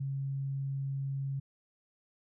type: tone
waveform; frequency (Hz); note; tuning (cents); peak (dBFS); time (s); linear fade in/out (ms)
sine; 136.9; C#3; -21; -32; 0-1.4; 10
effects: none